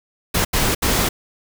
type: noise bursts at uneven times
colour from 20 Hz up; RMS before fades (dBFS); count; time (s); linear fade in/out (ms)
pink; -18; 3; 0.34-0.45 / 0.53-0.75 / 0.82-1.09; 10
effects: none